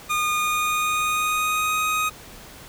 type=tone with pitch glide; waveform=25% pulse; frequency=1221 to 1251.7 Hz; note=D#6 to D#6; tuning=-33 to +10 cents; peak=-17 dBFS; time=0.09-2.1 s; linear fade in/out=20 ms; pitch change=+43 cents; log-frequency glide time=0.32-1.79 s; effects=pink hiss -43 dBFS RMS until 2.68 s